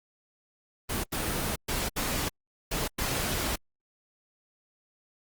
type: noise bursts at uneven times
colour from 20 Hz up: pink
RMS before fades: -30 dBFS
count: 6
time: 0.89-1.04 / 1.12-1.56 / 1.68-1.89 / 1.96-2.29 / 2.71-2.88 / 2.98-3.56 s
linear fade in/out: 10 ms
effects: Opus 24 kbps